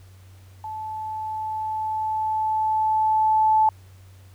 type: tone with level ramp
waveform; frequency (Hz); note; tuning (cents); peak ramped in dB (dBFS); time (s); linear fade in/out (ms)
sine; 870; A5; -20; -30 to -14; 0.64-3.69; 2
effects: added 94 Hz sine -45 dBFS peak until 4.34 s + pink hiss -57 dBFS RMS until 4.34 s